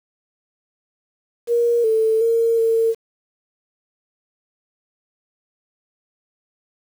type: tone with pitch steps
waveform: sine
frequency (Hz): 472.2 / 442.6 / 459.3 / 453.2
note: A#4 / A4 / A#4 / A#4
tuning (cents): +22 / +10 / -26 / -49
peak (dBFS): -14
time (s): 1.47-2.95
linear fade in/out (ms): 50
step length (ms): 370
effects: 7-bit